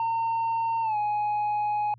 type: tone with pitch glide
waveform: sine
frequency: 912 to 836.3 Hz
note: A#5 to G#5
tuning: -38 to +12 cents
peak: -21 dBFS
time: 0-1.94 s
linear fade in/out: 2 ms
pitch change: -150 cents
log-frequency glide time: 0.82-0.97 s
effects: tanh soft clip ceiling -23 dBFS + added 117 Hz sine -50 dBFS peak until 1.98 s